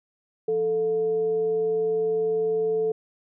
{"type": "tone with frequency modulation", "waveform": "sine", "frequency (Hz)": 440, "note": "A4", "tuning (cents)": 0, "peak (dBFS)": -21, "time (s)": [0.48, 2.92], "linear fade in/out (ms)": 5, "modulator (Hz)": 267, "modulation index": 0.23, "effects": []}